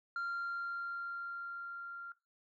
sine tone with level ramp, 1387 Hz, F6, 12 cents flat, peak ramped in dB -32 to -43 dBFS, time 0.16-2.12 s, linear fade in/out 2 ms, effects noise-tail reverb RT60 0.2 s tail -18 dB re dry + tanh soft clip ceiling -34 dBFS

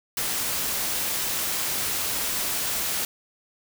white noise, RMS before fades -27 dBFS, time 0.17-3.05 s, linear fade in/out 2 ms, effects none

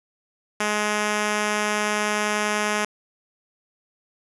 5% pulse tone, 210.2 Hz, G#3, 21 cents sharp, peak -10 dBFS, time 0.6-2.85 s, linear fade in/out 5 ms, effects resampled to 24000 Hz + 7-bit

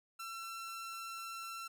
sawtooth tone, 1348 Hz, E6, 38 cents sharp, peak -39 dBFS, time 0.19-1.68 s, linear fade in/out 10 ms, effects none

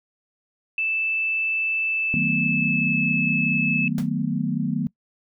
sine tone with pitch glide, 2637 to 2608 Hz, E7 to E7, 0 to -19 cents, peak -21 dBFS, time 0.78-3.88 s, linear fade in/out 2 ms, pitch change -19 cents, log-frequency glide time 1.84-3.03 s
sine chord, B dominant seventh, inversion first, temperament just, 154.34 / 185.21 / 222.2 / 246.9 Hz, D#3 / F#3 / A3 / B3, -14 / +2 / +17 / 0 cents, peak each -27 dBFS, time 2.14-4.87 s, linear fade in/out 0 ms
pink noise with exponential decay, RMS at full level -33 dBFS, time 3.98-4.1 s, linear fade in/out 2 ms, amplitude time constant 25 ms
effects noise-tail reverb RT60 0.1 s tail -23 dB re dry

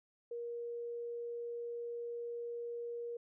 sine tone, 472.8 Hz, A#4, 24 cents sharp, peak -39 dBFS, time 0.31-3.17 s, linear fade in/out 5 ms, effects none

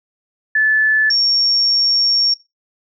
sine tone pair in turn, 1738 / 5518 Hz, A6 / F8, -22 / -22 cents, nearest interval octave + minor sixth, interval 2000 cents, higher second, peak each -11 / -12 dBFS, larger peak first, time 0.55-1.1 / 1.1-2.34 s, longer second, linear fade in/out 5 ms, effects noise-tail reverb RT60 0.2 s tail -17 dB re dry

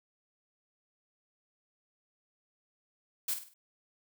blue noise with echo, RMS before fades -32 dBFS, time 3.28-3.34 s, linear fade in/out 5 ms, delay 50 ms, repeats 4, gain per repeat -8 dB, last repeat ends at 3.54 s, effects none

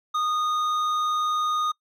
sine tone with hard clipping, 1233 Hz, D#6, 16 cents flat, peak -24 dBFS, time 0.14-1.72 s, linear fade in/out 10 ms, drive 8 dB, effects noise-tail reverb RT60 0.1 s tail -23 dB re dry

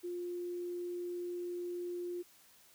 sine tone, 352.3 Hz, F4, 15 cents sharp, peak -37 dBFS, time 0.03-2.23 s, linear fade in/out 20 ms, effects white hiss -63 dBFS RMS until 2.74 s

